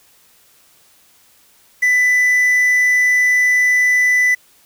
triangle tone with quantisation, 1992 Hz, B6, 14 cents sharp, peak -9 dBFS, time 1.82-4.35 s, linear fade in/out 10 ms, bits 6, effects white hiss -52 dBFS RMS until 4.65 s

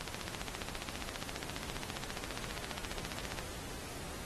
click train, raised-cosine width 0.2 ms, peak -20 dBFS, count 51, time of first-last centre 0.01-3.388 s, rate 14.8 Hz, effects pink hiss -46 dBFS RMS until 4.25 s + AAC 32 kbps

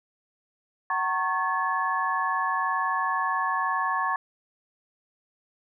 sine tone cluster, 755 / 916 / 1098 / 1720 Hz, F#5 / A#5 / C#6 / A6, +35 / -31 / -17 / -40 cents, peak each -32 / -31 / -26 / -30 dBFS, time 0.9-4.16 s, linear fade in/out 2 ms, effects none

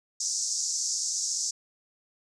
white band-pass noise, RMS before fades -30 dBFS, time 0.2-1.51 s, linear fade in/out 5 ms, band 5200 to 7300 Hz, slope 48 dB/octave, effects none

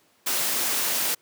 white noise, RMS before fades -25 dBFS, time 0.26-1.15 s, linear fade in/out 10 ms, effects pink hiss -62 dBFS RMS until 1.21 s + high-pass 200 Hz 12 dB/octave

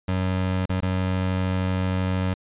25% pulse tone with dropouts, 93 Hz, F#2, 9 cents sharp, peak -18 dBFS, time 0.08-2.34 s, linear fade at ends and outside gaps 5 ms, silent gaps 0.657-0.694 / 0.805-0.824 s, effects resampled to 8000 Hz

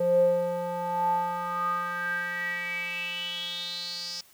square tone with band-pass filter sweep, 175.3 Hz, F3, 7 cents sharp, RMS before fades -29 dBFS, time 0-4.21 s, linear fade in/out 5 ms, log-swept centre 470 to 5200 Hz, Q 8.5, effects white hiss -57 dBFS RMS until 4.33 s

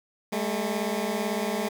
15% pulse beating tone pair, 202.5 / 220.5 Hz, G#3 / A3, -43 / +4 cents, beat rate 18 Hz, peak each -23 / -23 dBFS, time 0.32-1.69 s, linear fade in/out 10 ms, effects 8-bit

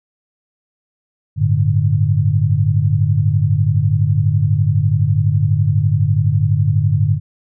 sine chord, G suspended second, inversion none, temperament equal, 98 / 110 / 146.83 Hz, G2 / A2 / D3, 0 / 0 / 0 cents, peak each -16 dBFS, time 1.36-7.2 s, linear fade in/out 50 ms, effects none

